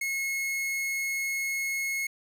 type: tone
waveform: 45% pulse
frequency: 2173 Hz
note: C#7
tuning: 35 cents flat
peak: -28 dBFS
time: 0.01-2.07 s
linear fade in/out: 5 ms
effects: none